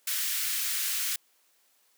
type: high-pass noise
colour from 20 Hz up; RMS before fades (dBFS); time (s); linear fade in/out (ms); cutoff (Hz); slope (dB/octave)
white; -30; 0.07-1.16; 5; 1500; 24
effects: white hiss -67 dBFS RMS until 1.97 s + high-pass 300 Hz 12 dB/octave